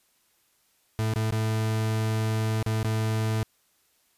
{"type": "tone with dropouts", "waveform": "40% pulse", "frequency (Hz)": 110, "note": "A2", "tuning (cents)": 0, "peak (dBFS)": -23, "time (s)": [0.99, 3.43], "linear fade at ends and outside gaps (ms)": 0, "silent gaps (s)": [[1.137, 1.159], [1.308, 1.323], [2.627, 2.663], [2.83, 2.846]], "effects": ["white hiss -67 dBFS RMS until 4.17 s", "resampled to 32000 Hz"]}